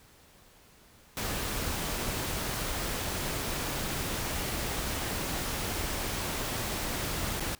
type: noise with dropouts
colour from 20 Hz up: pink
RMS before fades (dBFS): -33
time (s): 1.17-7.55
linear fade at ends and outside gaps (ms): 1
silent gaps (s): 7.398-7.405
effects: pink hiss -58 dBFS RMS until 7.59 s